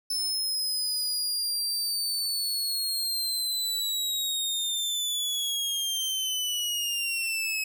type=linear sweep; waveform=sawtooth; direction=down; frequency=5270 to 2558 Hz; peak=-24 dBFS; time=0.1-7.64 s; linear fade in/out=5 ms; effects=none